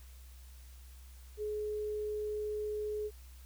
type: tone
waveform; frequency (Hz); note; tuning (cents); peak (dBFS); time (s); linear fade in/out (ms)
sine; 422.9; G#4; +31; -34; 1.37-3.11; 50
effects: added 63 Hz sine -50 dBFS peak until 3.45 s + white hiss -62 dBFS RMS until 3.45 s